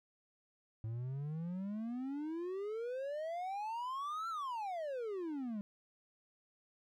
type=exponential two-way sweep; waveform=triangle; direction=up then down; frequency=108.6 to 1372 to 198.7 Hz; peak=-36 dBFS; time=0.84-5.61 s; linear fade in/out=0 ms; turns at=4.29 s; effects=none